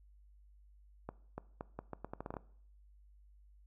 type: accelerating click train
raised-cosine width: 1 ms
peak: -27 dBFS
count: 12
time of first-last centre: 1.09-2.368 s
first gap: 290 ms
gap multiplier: 0.79
effects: noise-tail reverb RT60 0.6 s tail -20 dB re dry + added 50 Hz sine -59 dBFS peak until 3.66 s